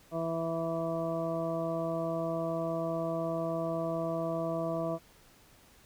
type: harmonic tone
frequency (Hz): 164.81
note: E3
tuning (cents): 0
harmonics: 1 / 2 / 3 / 4 / 6 / 7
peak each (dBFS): -37 / -37 / -40 / -33 / -45 / -43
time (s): 0.11-4.99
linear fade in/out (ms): 50
effects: pink hiss -60 dBFS RMS until 5.85 s